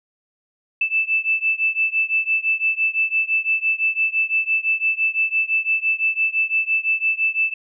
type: beating tone pair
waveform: sine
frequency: 2636 / 2641.9 Hz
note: E7 / E7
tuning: -1 / +3 cents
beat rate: 5.9 Hz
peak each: -20 / -21 dBFS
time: 0.81-7.54 s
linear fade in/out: 5 ms
effects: none